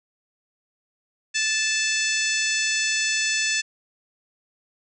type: harmonic tone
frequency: 876 Hz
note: A5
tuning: 8 cents flat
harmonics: 2 / 3 / 4 / 5 / 6 / 7 / 8 / 9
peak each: -27 / -26 / -31 / -32 / -30 / -30 / -32 / -33 dBFS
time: 1.34-3.62 s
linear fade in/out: 20 ms
effects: none